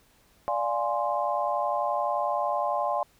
sine chord, D half-diminished seventh, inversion none, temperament equal, 587.3 / 698.5 / 830.6 / 1046.5 Hz, D5 / F5 / Ab5 / C6, 0 / 0 / 0 / 0 cents, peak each -30 dBFS, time 0.48-3.03 s, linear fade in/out 0 ms, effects pink hiss -62 dBFS RMS until 3.19 s

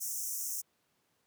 pink high-pass noise, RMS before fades -37 dBFS, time 0-0.62 s, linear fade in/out 20 ms, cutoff 5600 Hz, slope 96 dB/octave, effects pink hiss -75 dBFS RMS until 1.26 s + high-pass 150 Hz 12 dB/octave

